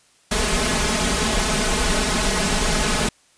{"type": "noise with comb filter", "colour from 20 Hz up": "pink", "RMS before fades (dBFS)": -20, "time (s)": [0.31, 3.09], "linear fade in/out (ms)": 5, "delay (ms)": 4.7, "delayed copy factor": 1, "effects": ["white hiss -57 dBFS RMS until 3.37 s", "resampled to 22050 Hz"]}